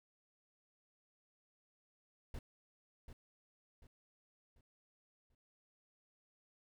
brown noise with echo, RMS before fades -44 dBFS, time 2.34-2.39 s, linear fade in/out 2 ms, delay 740 ms, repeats 4, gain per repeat -8 dB, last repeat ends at 5.35 s, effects none

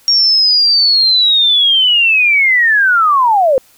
sine linear sweep, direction down, 5588 to 500 Hz, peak -7 dBFS, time 0.08-3.58 s, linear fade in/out 0 ms, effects white hiss -48 dBFS RMS until 3.77 s

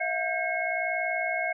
sine tone cluster, 652 / 713 / 1595 / 2178 Hz, E5 / F5 / G6 / C#7, -19 / +36 / +30 / -31 cents, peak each -32 / -32 / -33 / -30 dBFS, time 0-1.53 s, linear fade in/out 10 ms, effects none

